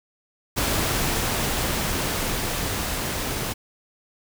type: noise with level ramp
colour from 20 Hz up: pink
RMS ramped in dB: -23 to -28 dBFS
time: 0.56-3.54 s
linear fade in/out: 20 ms
effects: none